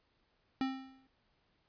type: tone with exponential decay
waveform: square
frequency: 264.6 Hz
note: C4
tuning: 20 cents sharp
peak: -30 dBFS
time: 0.61-1.07 s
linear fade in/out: 1 ms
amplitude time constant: 100 ms
effects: pink hiss -75 dBFS RMS until 1.68 s + resampled to 11025 Hz